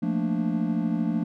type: chord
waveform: triangle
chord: Bb major seventh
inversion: second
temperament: equal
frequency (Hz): 174.61 / 220 / 233.1 / 293.7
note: F3 / A3 / Bb3 / D4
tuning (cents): 0 / 0 / 0 / 0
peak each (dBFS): -26 / -26 / -27 / -28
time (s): 0.02-1.24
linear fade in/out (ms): 10
effects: none